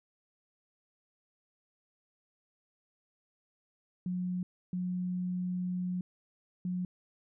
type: tone bursts at uneven times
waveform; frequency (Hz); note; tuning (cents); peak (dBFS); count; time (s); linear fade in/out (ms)
sine; 180.8; F#3; -40; -31; 3; 4.06-4.43 / 4.73-6.01 / 6.65-6.85; 2
effects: none